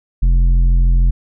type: tone with tanh clipping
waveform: sine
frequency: 43.33 Hz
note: F1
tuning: 13 cents flat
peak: -10 dBFS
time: 0.22-1.11 s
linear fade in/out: 10 ms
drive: 8 dB
effects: none